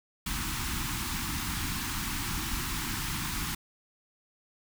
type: band-stop noise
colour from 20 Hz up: pink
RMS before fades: -33 dBFS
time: 0.26-3.55 s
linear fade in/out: 5 ms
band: 330 to 870 Hz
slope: 48 dB/octave
effects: none